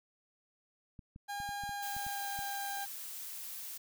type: clicks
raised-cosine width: 5 ms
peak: -37 dBFS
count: 9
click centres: 0.992 / 1.161 / 1.402 / 1.491 / 1.637 / 1.693 / 1.966 / 2.066 / 2.39 s
type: tone with pitch glide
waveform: 30% pulse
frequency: 811 to 798.9 Hz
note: G#5 to G5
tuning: -41 to +33 cents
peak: -35 dBFS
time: 1.28-2.86 s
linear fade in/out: 20 ms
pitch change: -26 cents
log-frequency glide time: 1.68-2.6 s
type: noise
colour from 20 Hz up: blue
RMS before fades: -44 dBFS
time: 1.82-3.78 s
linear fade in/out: 10 ms
effects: none